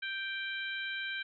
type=harmonic tone; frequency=784 Hz; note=G5; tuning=in tune; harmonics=2 / 3 / 4 / 5; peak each=-37 / -41 / -43 / -45 dBFS; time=0.02-1.23 s; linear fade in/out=10 ms; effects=none